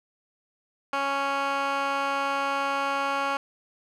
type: tone with band-pass filter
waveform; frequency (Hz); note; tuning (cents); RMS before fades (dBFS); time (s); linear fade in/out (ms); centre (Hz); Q
15% pulse; 277.2; C#4; 0; -27; 0.93-3.37; 2; 1500; 1.4
effects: none